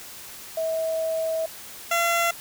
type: tone pair in turn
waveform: sine / 15% pulse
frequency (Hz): 646 / 681.7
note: E5 / F5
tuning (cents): -35 / -42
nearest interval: minor second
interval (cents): 93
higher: second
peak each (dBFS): -23 / -14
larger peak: second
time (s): 0.57-1.46 / 1.91-2.31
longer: first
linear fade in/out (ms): 5
effects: white hiss -41 dBFS RMS until 2.4 s